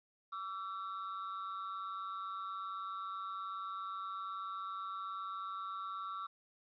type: ring-modulated tone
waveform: triangle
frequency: 1244.5 Hz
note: D#6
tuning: in tune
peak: -35 dBFS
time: 0.32-6.27 s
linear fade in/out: 10 ms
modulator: 96.1 Hz
effects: resampled to 11025 Hz + 12-bit